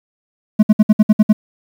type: tone bursts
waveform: triangle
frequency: 213.2 Hz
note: G#3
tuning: 46 cents sharp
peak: -3 dBFS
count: 8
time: 0.59-1.33 s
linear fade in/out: 10 ms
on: 40 ms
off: 60 ms
effects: 7-bit